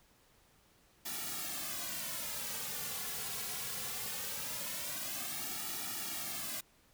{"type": "noise with flanger", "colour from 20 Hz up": "white", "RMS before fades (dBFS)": -40, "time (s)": [1.05, 6.61], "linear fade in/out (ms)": 10, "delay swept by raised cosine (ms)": [1.9, 3.3], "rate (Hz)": 0.21, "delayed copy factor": -1, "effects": ["pink hiss -67 dBFS RMS until 6.93 s"]}